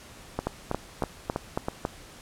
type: two click trains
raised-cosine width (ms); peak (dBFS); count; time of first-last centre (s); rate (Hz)
1; -13 / -12; 5 / 6; 0.39-1.684 / 0.47-1.851; 3.09 / 3.62
effects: pink hiss -48 dBFS RMS until 2.21 s + low-pass 11000 Hz 12 dB/octave